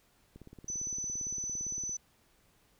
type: click train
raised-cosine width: 3 ms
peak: -36 dBFS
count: 28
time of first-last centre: 0.36-1.894 s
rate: 17.6 Hz
type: tone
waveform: sine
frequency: 6010 Hz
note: F#8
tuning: 26 cents sharp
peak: -34 dBFS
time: 0.68-1.97 s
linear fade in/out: 5 ms
effects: pink hiss -68 dBFS RMS until 2.79 s